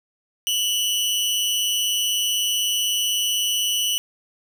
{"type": "tone with amplitude modulation", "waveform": "sawtooth", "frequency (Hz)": 2960, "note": "F#7", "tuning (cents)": 0, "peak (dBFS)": -14, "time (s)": [0.47, 3.98], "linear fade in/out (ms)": 0, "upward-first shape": "sine", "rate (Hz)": 204, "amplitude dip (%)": 60, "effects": []}